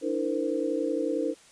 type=tone cluster; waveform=sine; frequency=293.7 / 324.8 / 458.9 / 514 Hz; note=D4 / E4 / A#4 / C5; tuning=0 / -26 / -27 / -31 cents; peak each=-31 dBFS; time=0.01-1.35 s; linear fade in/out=50 ms; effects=white hiss -55 dBFS RMS until 1.51 s + resampled to 22050 Hz